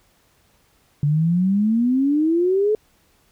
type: exponential sweep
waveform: sine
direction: up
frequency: 142.3 to 436 Hz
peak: -15 dBFS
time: 1.03-2.75 s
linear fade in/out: 2 ms
effects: pink hiss -60 dBFS RMS until 3.31 s